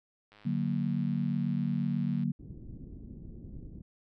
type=click train; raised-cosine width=0.3 ms; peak=-40 dBFS; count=200; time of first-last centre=0.32-2.233 s; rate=104 Hz
type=chord; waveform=sine; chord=D augmented; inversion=none; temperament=equal; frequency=146.83 / 185 / 233.1 Hz; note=D3 / F#3 / A#3; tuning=0 / 0 / 0 cents; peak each=-32 dBFS; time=0.45-2.32 s; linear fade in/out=10 ms
type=low-pass noise; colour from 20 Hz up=pink; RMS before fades=-45 dBFS; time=2.39-3.82 s; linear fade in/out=5 ms; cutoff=310 Hz; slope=24 dB/octave
effects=none